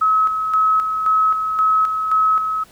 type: tone with tremolo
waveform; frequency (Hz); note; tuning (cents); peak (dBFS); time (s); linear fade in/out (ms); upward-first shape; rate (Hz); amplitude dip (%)
sine; 1284; E6; -46; -12; 0.01-2.64; 10; square; 1.9; 50
effects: pink hiss -49 dBFS RMS until 2.71 s